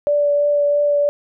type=tone with vibrato; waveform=sine; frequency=581 Hz; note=D5; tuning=19 cents flat; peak=-13 dBFS; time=0.07-1.09 s; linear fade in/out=0 ms; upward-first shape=triangle; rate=3 Hz; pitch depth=12 cents each way; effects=none